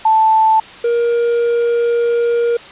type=tone pair in turn; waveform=sine / triangle; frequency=880 / 471.6 Hz; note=A5 / A#4; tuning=0 / +20 cents; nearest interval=major seventh; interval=1080 cents; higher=first; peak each=-8 / -10 dBFS; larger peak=first; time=0.05-0.6 / 0.84-2.57 s; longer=second; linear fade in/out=5 ms; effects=white hiss -35 dBFS RMS until 2.71 s + resampled to 8000 Hz